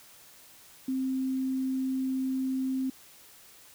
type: tone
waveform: sine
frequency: 262.4 Hz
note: C4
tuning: 5 cents sharp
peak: -27 dBFS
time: 0.88-2.9 s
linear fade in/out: 5 ms
effects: white hiss -54 dBFS RMS until 3.74 s